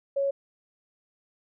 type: tone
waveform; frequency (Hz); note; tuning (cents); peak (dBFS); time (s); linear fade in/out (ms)
sine; 554.4; C#5; 0; -23; 0.16-0.31; 10
effects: none